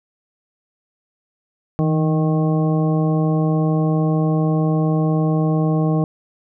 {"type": "harmonic tone with a mistuned harmonic", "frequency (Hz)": 155.56, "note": "D#3", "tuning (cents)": 0, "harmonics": [1, 2, 3, 4, 5, 7], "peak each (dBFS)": [-16, -22, -26, -28, -30, -33], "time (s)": [1.79, 6.04], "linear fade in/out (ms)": 0, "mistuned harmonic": 1, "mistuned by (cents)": 46, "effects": []}